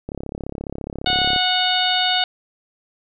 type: click train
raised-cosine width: 2 ms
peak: -15 dBFS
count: 45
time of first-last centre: 0.09-1.362 s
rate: 34.6 Hz
type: harmonic tone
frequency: 734 Hz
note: F#5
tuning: 14 cents flat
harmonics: 1 / 2 / 3 / 4 / 5 / 6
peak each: -22 / -25 / -29 / -22 / -22 / -27 dBFS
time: 1.06-2.24 s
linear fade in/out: 2 ms
effects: none